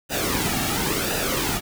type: noise with flanger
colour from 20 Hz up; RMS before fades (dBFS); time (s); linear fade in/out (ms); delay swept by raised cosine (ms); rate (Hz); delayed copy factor
pink; -24; 0.09-1.61; 50; 0.91 to 2.01; 0.95; -0.6
effects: none